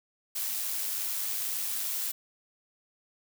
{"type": "noise with amplitude modulation", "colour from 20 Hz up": "blue", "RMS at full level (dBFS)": -31, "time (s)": [0.35, 2.12], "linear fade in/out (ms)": 10, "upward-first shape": "sine", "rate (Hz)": 102, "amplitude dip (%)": 30, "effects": []}